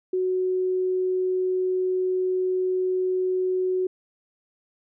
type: tone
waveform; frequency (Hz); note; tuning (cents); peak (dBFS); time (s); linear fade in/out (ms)
sine; 370; F#4; 0; -21; 0.13-3.87; 5
effects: none